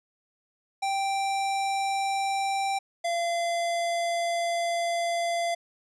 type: tone pair in turn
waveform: square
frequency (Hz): 784 / 684.2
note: G5 / F5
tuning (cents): 0 / -36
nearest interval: major second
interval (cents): 236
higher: first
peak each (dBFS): -26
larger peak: neither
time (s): 0.82-2.79 / 3.04-5.55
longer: second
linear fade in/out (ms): 10
effects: resampled to 22050 Hz